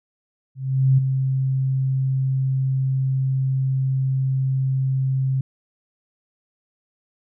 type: tone with ADSR envelope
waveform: sine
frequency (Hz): 132.8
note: C3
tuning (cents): +26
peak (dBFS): -11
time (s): 0.55-5.41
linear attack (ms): 430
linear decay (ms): 9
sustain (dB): -7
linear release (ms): 3
effects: none